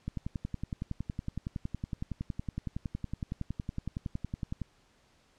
click train, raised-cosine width 5 ms, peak -22 dBFS, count 50, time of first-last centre 0.08-4.617 s, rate 10.8 Hz, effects pink hiss -66 dBFS RMS until 5.38 s + low-pass 7000 Hz 12 dB/octave

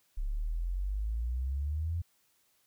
sine exponential sweep, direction up, 33.68 to 87.31 Hz, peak -30 dBFS, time 0.17-2.02 s, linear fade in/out 10 ms, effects white hiss -71 dBFS RMS until 2.66 s

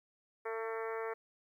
harmonic tone, 224.6 Hz, A3, 36 cents sharp, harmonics 2 / 3 / 4 / 5 / 6 / 7 / 8 / 9 / 10, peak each -38 / -47 / -46 / -47 / -47 / -53 / -49 / -52 / -54 dBFS, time 0.45-1.14 s, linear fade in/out 10 ms, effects 12-bit

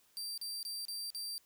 sawtooth tone with dropouts, 4699 Hz, D8, in tune, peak -36 dBFS, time 0.17-1.38 s, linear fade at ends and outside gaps 0 ms, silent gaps 0.377-0.414 / 0.629-0.651 / 0.852-0.883 / 1.103-1.148 s, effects white hiss -69 dBFS RMS until 1.45 s

